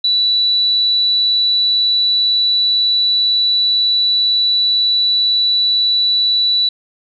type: tone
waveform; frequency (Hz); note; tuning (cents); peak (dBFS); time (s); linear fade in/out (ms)
sine; 3951; B7; 0; -11; 0.04-6.69; 5
effects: none